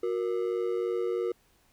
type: ring-modulated tone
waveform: triangle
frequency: 417 Hz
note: G#4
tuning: 7 cents sharp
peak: -22 dBFS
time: 0.03-1.32 s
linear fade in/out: 5 ms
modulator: 51.5 Hz
effects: pink hiss -66 dBFS RMS until 1.72 s